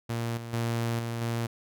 sawtooth tone with level steps, 116.54 Hz, A#2, in tune, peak -25 / -33 / -23 / -27 / -24 dBFS, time 0.09-1.47 s, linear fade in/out 10 ms, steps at 0.37 / 0.53 / 0.99 / 1.21 s, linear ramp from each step 5 ms, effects none

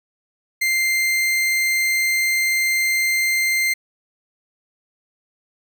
40% pulse tone, 2093 Hz, C7, in tune, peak -16 dBFS, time 0.61-3.74 s, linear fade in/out 10 ms, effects none

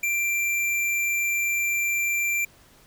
square tone, 2359 Hz, D7, 7 cents sharp, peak -23 dBFS, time 0.03-2.45 s, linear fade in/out 5 ms, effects pink hiss -55 dBFS RMS until 2.86 s

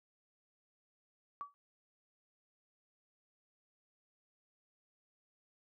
sine tone with exponential decay, 1145 Hz, D6, 44 cents flat, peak -36 dBFS, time 1.41-1.54 s, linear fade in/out 0 ms, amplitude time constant 28 ms, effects none

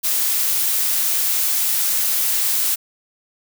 blue noise, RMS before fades -19 dBFS, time 0.03-2.76 s, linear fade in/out 20 ms, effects none

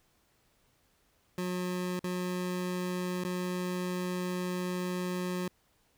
25% pulse tone with dropouts, 180.7 Hz, F#3, 41 cents flat, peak -28 dBFS, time 1.38-5.48 s, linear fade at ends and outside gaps 2 ms, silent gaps 1.993-2.04 / 3.238-3.248 s, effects pink hiss -70 dBFS RMS until 5.97 s

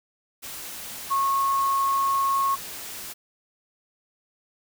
sine tone in noise, 1094 Hz, C#6, 23 cents flat, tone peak -20 dBFS, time 1.1-2.56 s, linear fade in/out 20 ms, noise white, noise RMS -37 dBFS, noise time 0.42-3.14 s, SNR +14 dB, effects none

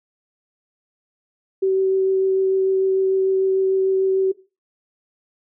sine tone with vibrato, 382 Hz, G4, 45 cents flat, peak -15 dBFS, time 1.62-4.32 s, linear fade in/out 10 ms, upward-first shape triangle, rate 6.7 Hz, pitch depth 10 cents each way, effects noise-tail reverb RT60 0.3 s tail -18 dB re dry

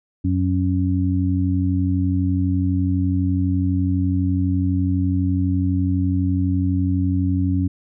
harmonic tone, 92 Hz, F#2, 9 cents flat, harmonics 1 / 2 / 3, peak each -19 / -25 / -21 dBFS, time 0.24-7.68 s, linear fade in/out 10 ms, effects none

